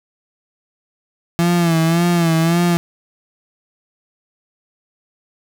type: tone with vibrato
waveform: 35% pulse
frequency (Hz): 168.2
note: E3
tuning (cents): +35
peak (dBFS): -11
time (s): 1.39-2.77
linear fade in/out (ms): 0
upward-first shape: sine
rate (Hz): 1.8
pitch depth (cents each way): 65
effects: none